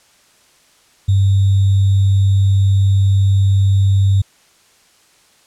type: tone with sample-and-hold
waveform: sine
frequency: 97.8 Hz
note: G2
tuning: 4 cents flat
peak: -9 dBFS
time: 1.08-4.22 s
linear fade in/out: 10 ms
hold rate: 3675 Hz
effects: white hiss -52 dBFS RMS until 5.46 s + low-pass 9000 Hz 12 dB/octave